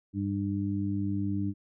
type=harmonic tone; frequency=99.6 Hz; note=G2; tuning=28 cents sharp; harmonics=1 / 2 / 3; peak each=-32 / -32 / -32 dBFS; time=0.13-1.54 s; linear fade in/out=50 ms; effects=none